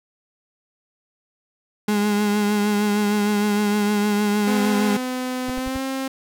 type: tone with vibrato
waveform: 35% pulse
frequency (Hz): 207.4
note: G#3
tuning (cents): -2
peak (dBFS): -16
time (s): 1.88-4.97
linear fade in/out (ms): 5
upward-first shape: triangle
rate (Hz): 6.5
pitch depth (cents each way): 33
type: tone with pitch glide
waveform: sawtooth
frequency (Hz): 254 to 266.3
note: B3 to C4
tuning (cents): +49 to +31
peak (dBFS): -20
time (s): 4.47-6.08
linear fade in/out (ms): 5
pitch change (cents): +82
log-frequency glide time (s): 5.51-5.81
type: noise bursts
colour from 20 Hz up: brown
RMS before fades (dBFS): -29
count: 4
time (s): 5.48-5.773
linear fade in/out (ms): 5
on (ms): 23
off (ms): 67
effects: none